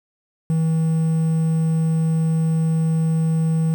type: tone with quantisation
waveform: triangle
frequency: 161.2 Hz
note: E3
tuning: 38 cents flat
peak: -14 dBFS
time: 0.5-3.74 s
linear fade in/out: 0 ms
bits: 7
effects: none